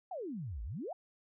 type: exponential two-way sweep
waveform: sine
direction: down then up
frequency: 795 to 50.1 to 795 Hz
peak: -38 dBFS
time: 0.11-0.93 s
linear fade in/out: 5 ms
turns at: 0.63 s
effects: none